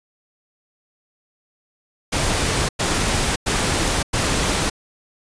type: noise bursts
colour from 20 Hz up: pink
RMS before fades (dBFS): -20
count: 4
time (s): 2.12-4.7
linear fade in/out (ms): 10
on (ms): 570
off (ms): 100
effects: resampled to 22050 Hz